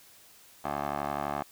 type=tone with band-pass filter; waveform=15% pulse; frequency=71.8 Hz; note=D2; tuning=39 cents flat; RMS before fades=-33 dBFS; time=0.64-1.43 s; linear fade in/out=10 ms; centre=880 Hz; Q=2.1; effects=white hiss -56 dBFS RMS until 1.51 s